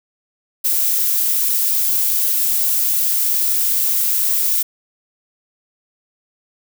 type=noise; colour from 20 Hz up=violet; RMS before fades=-17 dBFS; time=0.64-4.63 s; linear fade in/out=10 ms; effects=none